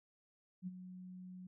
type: tone with ADSR envelope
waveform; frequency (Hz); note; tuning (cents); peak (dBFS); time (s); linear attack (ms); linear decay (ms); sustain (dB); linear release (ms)
sine; 183.2; F#3; -17; -38; 0.62-1.47; 50; 30; -10; 5
effects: none